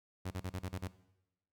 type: tone bursts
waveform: sawtooth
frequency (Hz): 92.5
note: F#2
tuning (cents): 0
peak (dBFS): -33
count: 7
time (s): 0.25-0.879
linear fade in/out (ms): 10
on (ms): 59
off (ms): 36
effects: noise-tail reverb RT60 0.9 s tail -18 dB re dry